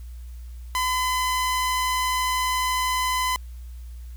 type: tone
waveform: sawtooth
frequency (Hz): 1014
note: B5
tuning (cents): +45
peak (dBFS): -18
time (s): 0.75-3.36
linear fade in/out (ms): 0
effects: added 60 Hz sine -35 dBFS peak until 4.16 s + white hiss -58 dBFS RMS until 4.16 s